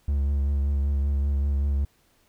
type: tone with vibrato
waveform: triangle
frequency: 70.3 Hz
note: C#2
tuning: 25 cents sharp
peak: -19 dBFS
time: 0.08-1.85 s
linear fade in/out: 5 ms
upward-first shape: triangle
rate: 5.2 Hz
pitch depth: 35 cents each way
effects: pink hiss -64 dBFS RMS until 2.28 s